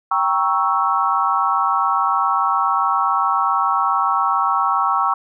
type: chord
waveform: sine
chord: G diminished seventh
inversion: none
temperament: equal with one note detuned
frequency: 784 / 941.5 / 1108.7 / 1318.5 Hz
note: G5 / Bb5 / Db6 / Fb6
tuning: 0 / +17 / 0 / 0 cents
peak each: -22 / -22 / -19 / -20 dBFS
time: 0.11-5.14 s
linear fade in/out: 5 ms
effects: none